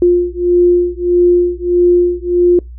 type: beating tone pair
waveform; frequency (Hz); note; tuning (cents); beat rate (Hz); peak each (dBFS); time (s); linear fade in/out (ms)
sine; 351.8 / 353.4; F4 / F4; +13 / +21; 1.6; -11; 0.02-2.59; 2
effects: noise-tail reverb RT60 0.2 s tail -25 dB re dry + added 60 Hz sine -28 dBFS peak until 2.78 s